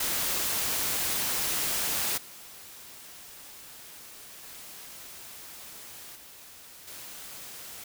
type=noise with level steps; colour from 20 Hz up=white; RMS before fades=-29 / -47 / -45 / -49 / -43 dBFS; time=0-7.84 s; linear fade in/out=5 ms; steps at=2.17 / 4.43 / 6.15 / 6.87 s; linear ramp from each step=10 ms; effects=none